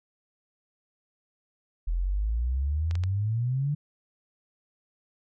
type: exponential sweep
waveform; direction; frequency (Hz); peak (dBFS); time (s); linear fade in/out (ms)
sine; up; 40.61 to 150; -24; 1.87-3.75; 10
type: clicks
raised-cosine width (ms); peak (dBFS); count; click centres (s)
0.2; -22; 3; 2.911 / 2.954 / 3.037
effects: none